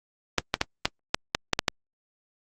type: clicks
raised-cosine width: 0.2 ms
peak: -3 dBFS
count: 9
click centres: 0.383 / 0.541 / 0.614 / 0.855 / 1.145 / 1.349 / 1.533 / 1.591 / 1.682 s
effects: Opus 24 kbps

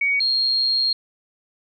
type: tone pair in turn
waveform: sine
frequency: 2247 / 4242 Hz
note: C#7 / C8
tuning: +23 / +23 cents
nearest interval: major seventh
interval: 1100 cents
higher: second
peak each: -17 dBFS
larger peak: neither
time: 0.01-0.2 / 0.2-0.93 s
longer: second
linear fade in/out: 5 ms
effects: none

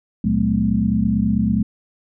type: tone cluster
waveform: sine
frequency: 70.7 / 117.4 / 185 / 214.2 / 249.6 Hz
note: C#2 / A#2 / F#3 / A3 / B3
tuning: +35 / +13 / 0 / -46 / +19 cents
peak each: -26 / -25 / -21 / -18 / -25 dBFS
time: 0.24-1.63 s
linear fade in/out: 5 ms
effects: none

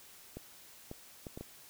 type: clicks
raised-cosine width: 2 ms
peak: -29 dBFS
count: 5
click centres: 0.37 / 0.914 / 1.268 / 1.375 / 1.41 s
effects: white hiss -56 dBFS RMS until 1.69 s

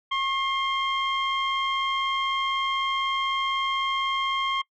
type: tone cluster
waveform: sine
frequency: 1086 / 2112 / 3192 Hz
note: C#6 / C7 / G7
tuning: -36 / +16 / +31 cents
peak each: -25 / -30 / -28 dBFS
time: 0.11-4.62 s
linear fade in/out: 10 ms
effects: noise-tail reverb RT60 0.1 s tail -23 dB re dry + tanh soft clip ceiling -17 dBFS

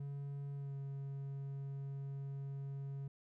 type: tone with pitch glide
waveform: triangle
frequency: 140.7 to 138.2 Hz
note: C#3 to C#3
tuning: +26 to -5 cents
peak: -39 dBFS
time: 0-3.08 s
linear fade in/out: 5 ms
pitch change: -31 cents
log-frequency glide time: 0.55-0.75 s
effects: none

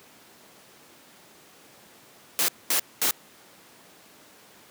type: noise bursts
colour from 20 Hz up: white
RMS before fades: -23 dBFS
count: 3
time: 2.39-3.109 s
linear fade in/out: 0 ms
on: 93 ms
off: 220 ms
effects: pink hiss -52 dBFS RMS until 4.7 s + high-pass 200 Hz 12 dB/octave

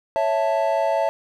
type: chord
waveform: triangle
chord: A major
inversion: first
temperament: equal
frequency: 554.4 / 659.3 / 880 Hz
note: C#5 / E5 / A5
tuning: 0 / 0 / 0 cents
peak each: -22 / -19 / -22 dBFS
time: 0.16-1.09 s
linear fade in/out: 0 ms
effects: none

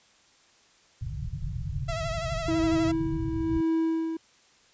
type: low-pass noise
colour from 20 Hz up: white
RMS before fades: -33 dBFS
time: 1.01-3.61 s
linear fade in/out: 5 ms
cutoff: 160 Hz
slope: 96 dB/octave
type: tone with vibrato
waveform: sawtooth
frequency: 659.3 Hz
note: E5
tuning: in tune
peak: -27 dBFS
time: 1.88-2.92 s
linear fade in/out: 10 ms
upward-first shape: sine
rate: 12 Hz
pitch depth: 51 cents each way
type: tone with tremolo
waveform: triangle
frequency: 325 Hz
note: E4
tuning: 24 cents flat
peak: -20 dBFS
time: 2.48-4.17 s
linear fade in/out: 5 ms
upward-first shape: sine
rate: 1 Hz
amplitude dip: 60%
effects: white hiss -60 dBFS RMS until 4.73 s + resampled to 16000 Hz

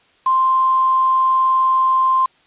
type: tone with quantisation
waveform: sine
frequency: 1046.5 Hz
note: C6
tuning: in tune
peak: -12 dBFS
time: 0.26-2.26 s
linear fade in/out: 5 ms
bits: 5
effects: white hiss -55 dBFS RMS until 2.46 s + resampled to 8000 Hz

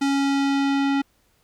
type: tone with low-pass filter sweep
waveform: square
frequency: 277.2 Hz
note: C#4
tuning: in tune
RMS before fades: -21 dBFS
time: 0.01-1.02 s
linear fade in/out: 10 ms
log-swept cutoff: 7100 to 3100 Hz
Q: 0.9
effects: pink hiss -64 dBFS RMS until 1.43 s

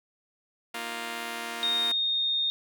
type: chord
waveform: 5% pulse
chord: Bb suspended fourth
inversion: none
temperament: just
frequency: 233.1 / 310.8 / 349.6 Hz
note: Bb3 / Eb4 / F4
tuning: 0 / -2 / +2 cents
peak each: -26 / -32 / -27 dBFS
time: 0.74-1.92 s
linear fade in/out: 5 ms
type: tone with pitch glide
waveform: sine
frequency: 3701 to 3678 Hz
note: A#7 to A#7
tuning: -13 to -24 cents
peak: -24 dBFS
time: 1.63-2.5 s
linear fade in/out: 0 ms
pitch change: -11 cents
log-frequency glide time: 1.79-2.38 s
effects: none

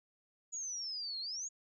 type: exponential two-way sweep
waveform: sine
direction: down then up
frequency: 6890 to 4142 to 6890 Hz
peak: -38 dBFS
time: 0.52-1.49 s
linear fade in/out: 20 ms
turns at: 1.2 s
effects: none

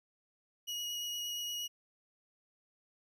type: tone with vibrato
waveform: 30% pulse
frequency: 2899 Hz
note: F#7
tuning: 36 cents flat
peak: -34 dBFS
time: 0.67-1.68 s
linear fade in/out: 20 ms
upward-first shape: sine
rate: 8.6 Hz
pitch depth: 10 cents each way
effects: none

